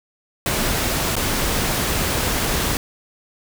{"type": "noise with dropouts", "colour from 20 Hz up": "pink", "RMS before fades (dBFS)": -21, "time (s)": [0.46, 2.77], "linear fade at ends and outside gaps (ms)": 1, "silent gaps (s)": [1.155, 1.165], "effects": []}